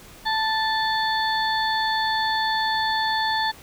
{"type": "harmonic tone", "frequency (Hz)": 880, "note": "A5", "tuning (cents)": 0, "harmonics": [1, 2, 4, 5], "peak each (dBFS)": [-23, -26, -29, -30], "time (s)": [0.25, 3.52], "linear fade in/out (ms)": 20, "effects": ["pink hiss -46 dBFS RMS until 3.62 s"]}